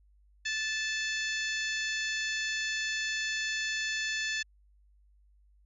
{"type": "harmonic tone with a mistuned harmonic", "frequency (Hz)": 875, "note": "A5", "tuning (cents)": -10, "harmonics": [2, 3, 4, 5, 6, 7, 8], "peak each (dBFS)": [-33, -37, -39, -41, -43, -44, -45], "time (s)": [0.45, 4.43], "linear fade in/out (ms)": 10, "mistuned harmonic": 7, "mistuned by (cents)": 16, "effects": ["added 50 Hz sine -60 dBFS peak until 5.65 s"]}